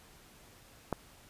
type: click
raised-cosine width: 1 ms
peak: -17 dBFS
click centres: 0.927 s
effects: pink hiss -58 dBFS RMS until 1.29 s + resampled to 32000 Hz